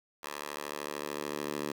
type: tone with high-pass filter sweep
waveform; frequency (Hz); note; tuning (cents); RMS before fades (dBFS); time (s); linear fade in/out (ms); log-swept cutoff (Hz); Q
10% pulse; 73.42; D2; 0; -38; 0.23-1.72; 5; 810 to 280; 0.92
effects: 9-bit